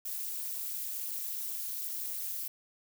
violet noise with amplitude modulation, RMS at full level -33 dBFS, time 0.05-2.48 s, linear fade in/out 5 ms, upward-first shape sine, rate 248 Hz, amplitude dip 100%, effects none

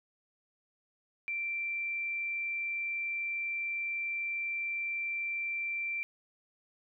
sine tone, 2351 Hz, D7, 1 cent sharp, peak -32 dBFS, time 1.28-6.03 s, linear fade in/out 0 ms, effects none

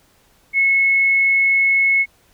sine tone, 2188 Hz, C#7, 23 cents flat, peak -12 dBFS, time 0.53-2.06 s, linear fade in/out 50 ms, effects pink hiss -56 dBFS RMS until 2.33 s

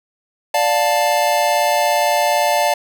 square chord, D minor, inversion none, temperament just, 587.3 / 704.8 / 881 Hz, D5 / F5 / A5, 0 / +16 / +2 cents, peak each -19 dBFS, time 0.54-2.74 s, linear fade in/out 5 ms, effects none

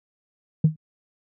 sine tone with exponential decay, 156.4 Hz, D#3, 9 cents sharp, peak -7 dBFS, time 0.64-0.76 s, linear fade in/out 5 ms, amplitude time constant 26 ms, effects tanh soft clip ceiling -8 dBFS + high-pass 100 Hz 12 dB/octave

